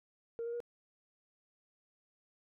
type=tone with pitch steps; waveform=sine; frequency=463.5 / 470 / 476.5 Hz; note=A#4 / A#4 / A#4; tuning=-10 / +14 / +38 cents; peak=-35 dBFS; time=0.39-0.603 s; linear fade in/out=0 ms; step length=71 ms; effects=tanh soft clip ceiling -33 dBFS